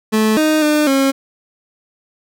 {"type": "tone with pitch steps", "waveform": "30% pulse", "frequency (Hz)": [217.4, 309.9, 301.2, 271.2], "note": ["A3", "D#4", "D4", "C#4"], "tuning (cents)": [-21, -7, 44, -38], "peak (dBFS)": -9, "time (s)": [0.12, 1.12], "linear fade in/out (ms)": 20, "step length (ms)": 250, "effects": []}